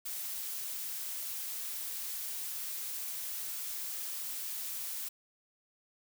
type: noise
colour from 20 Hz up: blue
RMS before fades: -39 dBFS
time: 0.05-5.09 s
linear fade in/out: 10 ms
effects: none

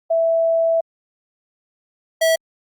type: tone pair in turn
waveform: sine / square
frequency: 659.3 / 651 Hz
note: E5 / E5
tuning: 0 / -22 cents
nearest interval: unison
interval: 22 cents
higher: first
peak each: -14 dBFS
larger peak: neither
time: 0.1-0.81 / 2.21-2.36 s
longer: first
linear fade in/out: 10 ms
effects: Opus 48 kbps

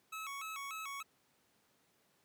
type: tone with vibrato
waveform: 25% pulse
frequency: 1200 Hz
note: D6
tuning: 37 cents sharp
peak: -38 dBFS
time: 0.12-1.03 s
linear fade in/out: 10 ms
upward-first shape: square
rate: 3.4 Hz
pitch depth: 130 cents each way
effects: pink hiss -73 dBFS RMS until 2.24 s + high-pass 150 Hz 12 dB/octave

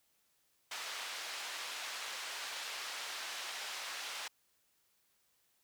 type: band-pass noise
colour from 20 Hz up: white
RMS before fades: -43 dBFS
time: 0.71-4.28 s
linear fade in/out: 5 ms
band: 750 to 4500 Hz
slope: 12 dB/octave
effects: white hiss -75 dBFS RMS until 5.63 s

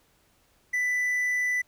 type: tone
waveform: triangle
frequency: 1987 Hz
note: B6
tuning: 10 cents sharp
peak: -22 dBFS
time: 0.73-1.62 s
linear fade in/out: 10 ms
effects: pink hiss -65 dBFS RMS until 1.67 s

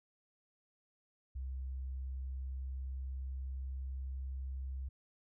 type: tone with pitch glide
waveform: sine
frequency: 65.41 to 66.06 Hz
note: C2 to C2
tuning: 0 to +17 cents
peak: -38 dBFS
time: 1.35-4.89 s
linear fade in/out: 10 ms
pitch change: +17 cents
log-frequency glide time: 1.57-4.36 s
effects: none

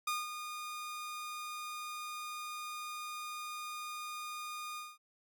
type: tone with ADSR envelope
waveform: sawtooth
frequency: 1222 Hz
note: D#6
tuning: 32 cents flat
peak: -28 dBFS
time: 0.07-4.98 s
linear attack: 6 ms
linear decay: 190 ms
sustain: -9 dB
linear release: 210 ms
effects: none

